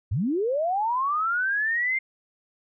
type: linear sweep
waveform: sine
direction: up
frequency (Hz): 79.1 to 2123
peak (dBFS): -22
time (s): 0.11-1.99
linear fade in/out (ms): 10
effects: none